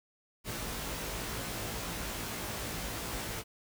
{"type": "noise with comb filter", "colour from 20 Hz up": "pink", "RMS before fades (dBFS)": -38, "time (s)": [0.44, 3.44], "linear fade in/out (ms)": 50, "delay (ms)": 18, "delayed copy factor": 1, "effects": []}